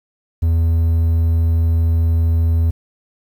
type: tone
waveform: triangle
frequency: 82.41 Hz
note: E2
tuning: in tune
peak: -10 dBFS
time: 0.42-2.71 s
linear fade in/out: 10 ms
effects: 8-bit